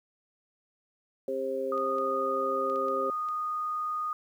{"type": "harmonic tone", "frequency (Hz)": 133.1, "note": "C3", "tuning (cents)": 30, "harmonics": [2, 3, 4], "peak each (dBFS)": [-39, -33, -31], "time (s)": [1.28, 3.1], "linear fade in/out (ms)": 2}
{"type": "tone", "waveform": "sine", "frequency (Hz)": 1234, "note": "D#6", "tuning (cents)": -15, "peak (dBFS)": -29, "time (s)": [1.72, 4.13], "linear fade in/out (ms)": 2}
{"type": "clicks", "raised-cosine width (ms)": 0.2, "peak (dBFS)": -34, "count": 6, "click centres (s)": [1.778, 1.984, 2.699, 2.759, 2.884, 3.287]}
{"effects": ["10-bit"]}